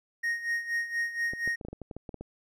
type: tone with tremolo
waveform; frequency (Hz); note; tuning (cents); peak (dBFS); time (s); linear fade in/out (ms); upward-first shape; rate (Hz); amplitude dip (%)
triangle; 1864.7; A#6; 0; -24; 0.23-1.56; 10; sine; 4.2; 75
type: clicks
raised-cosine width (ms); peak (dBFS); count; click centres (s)
2; -26; 12; 1.335 / 1.476 / 1.612 / 1.65 / 1.685 / 1.73 / 1.817 / 1.912 / 1.966 / 2.092 / 2.143 / 2.21
effects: none